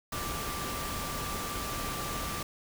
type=tone in noise; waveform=sine; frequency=1174.7 Hz; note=D6; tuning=in tune; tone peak=-39 dBFS; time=0.12-2.43 s; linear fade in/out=5 ms; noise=pink; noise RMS=-36 dBFS; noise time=0.12-2.43 s; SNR=-6 dB; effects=none